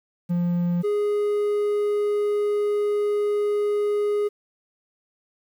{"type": "tone pair in turn", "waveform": "triangle", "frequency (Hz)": [174.5, 414.2], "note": ["F3", "G#4"], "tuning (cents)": [-1, -5], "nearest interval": "octave + minor third", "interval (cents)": 1496, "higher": "second", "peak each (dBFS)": -18, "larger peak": "neither", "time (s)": [[0.29, 0.83], [0.83, 4.29]], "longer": "second", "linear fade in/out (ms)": 20, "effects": ["9-bit"]}